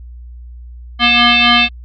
sine tone with frequency modulation, 237.6 Hz, A#3, 33 cents sharp, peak -7 dBFS, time 0.99-1.69 s, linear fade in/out 50 ms, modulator 479 Hz, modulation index 7.3, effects added 60 Hz sine -30 dBFS peak until 1.84 s + Opus 48 kbps

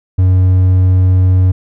triangle tone, 92.5 Hz, F#2, in tune, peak -4 dBFS, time 0.18-1.52 s, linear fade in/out 10 ms, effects none

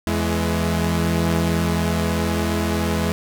sawtooth tone cluster, 83.2 / 166.8 / 210.9 Hz, E2 / E3 / G#3, +17 / +21 / +27 cents, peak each -19 dBFS, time 0.07-3.12 s, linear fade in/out 0 ms, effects none

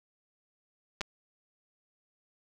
clicks, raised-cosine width 0.2 ms, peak -16 dBFS, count 2, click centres 1.009 / 1.014 s, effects none

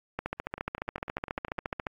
two click trains, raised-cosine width 0.5 ms, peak -24 / -16 dBFS, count 11 / 25, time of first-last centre 0.58-1.583 / 0.19-1.868 s, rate 9.97 / 14.3 Hz, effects AAC 48 kbps

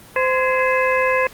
harmonic tone with a mistuned harmonic, 517 Hz, C5, 21 cents flat, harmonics 1 / 2 / 3 / 4 / 5, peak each -18 / -21 / -23 / -24 / -25 dBFS, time 0.16-1.27 s, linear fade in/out 2 ms, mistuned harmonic 3, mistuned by +130 cents, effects pink hiss -43 dBFS RMS until 1.33 s + Opus 24 kbps

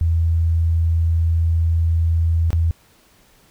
sine tone with dropouts, 82.6 Hz, E2, 4 cents sharp, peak -14 dBFS, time 0.01-2.71 s, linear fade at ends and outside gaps 0 ms, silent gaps 2.505-2.53 s, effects pink hiss -54 dBFS RMS until 3.5 s

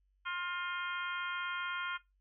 harmonic tone with a mistuned harmonic, 352.9 Hz, F4, 18 cents sharp, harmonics 3 / 4 / 5 / 6 / 7 / 8 / 9, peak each -41 / -38 / -50 / -46 / -46 / -55 / -45 dBFS, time 0.25-1.98 s, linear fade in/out 20 ms, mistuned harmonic 5, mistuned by +42 cents, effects noise-tail reverb RT60 0.2 s tail -18 dB re dry + added 48 Hz sine -70 dBFS peak until 2.2 s

